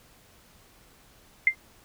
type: tone with exponential decay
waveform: sine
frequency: 2093 Hz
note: C7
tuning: in tune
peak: -12 dBFS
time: 1.47-1.55 s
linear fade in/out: 2 ms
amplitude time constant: 17 ms
effects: pink hiss -57 dBFS RMS until 1.84 s